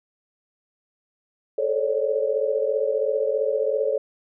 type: tone cluster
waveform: sine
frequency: 432.8 / 448 / 543 / 586 Hz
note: A4 / A4 / C#5 / D5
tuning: -29 / +31 / -36 / -4 cents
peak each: -25 / -29 / -24 / -27 dBFS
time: 1.58-3.98 s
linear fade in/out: 5 ms
effects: none